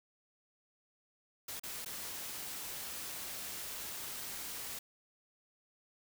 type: noise with dropouts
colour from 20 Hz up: white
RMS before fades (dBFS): -43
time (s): 1.48-4.79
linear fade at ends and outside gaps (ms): 5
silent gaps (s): 1.597-1.634 / 1.848-1.859
effects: none